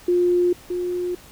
sine tone pair in turn, 354.2 / 356.7 Hz, F4 / F4, +24 / +37 cents, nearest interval unison, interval 13 cents, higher second, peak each -15 / -22 dBFS, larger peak first, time 0.08-0.53 / 0.7-1.15 s, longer neither, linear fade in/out 5 ms, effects pink hiss -46 dBFS RMS until 1.31 s

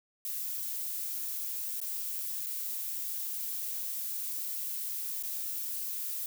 violet noise with dropouts, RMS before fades -36 dBFS, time 0.25-6.26 s, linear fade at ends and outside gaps 1 ms, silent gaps 1.802-1.815 / 2.462-2.467 / 5.226-5.235 s, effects none

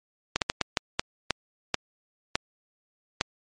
slowing click train, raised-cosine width 0.2 ms, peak -5 dBFS, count 10, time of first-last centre 0.36-3.211 s, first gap 58 ms, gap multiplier 1.4, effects MP3 48 kbps

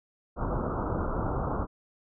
pink low-pass noise, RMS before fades -30 dBFS, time 0.36-1.67 s, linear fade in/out 50 ms, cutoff 1400 Hz, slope 96 dB/octave, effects none

